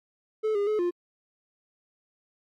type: tone with pitch steps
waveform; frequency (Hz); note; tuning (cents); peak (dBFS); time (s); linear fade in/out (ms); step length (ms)
triangle; 433.8 / 405.9 / 427.3 / 351.1; A4 / G#4 / G#4 / F4; -25 / -40 / +49 / +9; -21; 0.43-0.91; 20; 120
effects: MP3 64 kbps